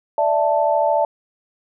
sine chord, D suspended second, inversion none, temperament just, 587.3 / 660.7 / 881 Hz, D5 / E5 / A5, 0 / +4 / +2 cents, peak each -19 dBFS, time 0.18-1.05 s, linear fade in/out 2 ms, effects none

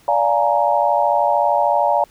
sine chord, Bb dominant seventh, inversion first, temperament just, 582.7 / 699.2 / 839.1 / 932.3 Hz, D5 / F5 / Ab5 / Bb5, -14 / +2 / +18 / 0 cents, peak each -19 dBFS, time 0.08-2.04 s, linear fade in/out 2 ms, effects pink hiss -52 dBFS RMS until 2.1 s

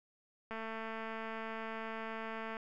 click train, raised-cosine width 0.5 ms, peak -28 dBFS, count 460, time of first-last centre 0.51-2.568 s, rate 223 Hz, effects none

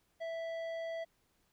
triangle tone with tanh clipping, 659.3 Hz, E5, in tune, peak -39 dBFS, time 0.2-1.05 s, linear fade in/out 20 ms, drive 15 dB, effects pink hiss -75 dBFS RMS until 1.52 s

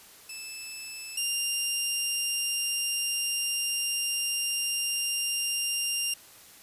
15% pulse tone pair in turn, 2626 / 2795 Hz, E7 / F7, -7 / +1 cents, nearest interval minor second, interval 108 cents, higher second, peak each -31 / -20 dBFS, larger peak second, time 0.29-1.17 / 1.17-6.14 s, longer second, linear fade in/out 5 ms, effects white hiss -52 dBFS RMS until 6.62 s + resampled to 32000 Hz

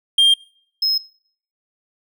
triangle tone pair in turn, 3200 / 5151 Hz, G7 / E8, +35 / -41 cents, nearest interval minor sixth, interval 824 cents, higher second, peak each -8 / -14 dBFS, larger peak first, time 0.18-0.34 / 0.82-0.98 s, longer neither, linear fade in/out 5 ms, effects noise-tail reverb RT60 0.6 s tail -23 dB re dry

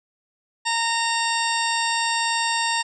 harmonic tone, 921 Hz, A#5, 21 cents flat, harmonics 1 / 2 / 3 / 4 / 5 / 6 / 8 / 9, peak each -24 / -27 / -29 / -30 / -31 / -32 / -33 / -34 dBFS, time 0.65-2.83 s, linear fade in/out 20 ms, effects none

